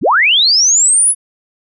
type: linear sweep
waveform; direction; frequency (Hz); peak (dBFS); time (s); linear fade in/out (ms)
sine; up; 87.2 to 10480; -7; 0.01-1.15; 50
effects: none